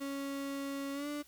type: tone with pitch glide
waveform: 35% pulse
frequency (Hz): 277.2 to 293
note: C#4 to D4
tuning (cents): 0 to -4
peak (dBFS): -35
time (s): 0-1.23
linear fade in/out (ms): 20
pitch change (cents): +96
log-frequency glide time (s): 0.93-1.08
effects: added 60 Hz sine -70 dBFS peak until 1.27 s + white hiss -63 dBFS RMS until 1.27 s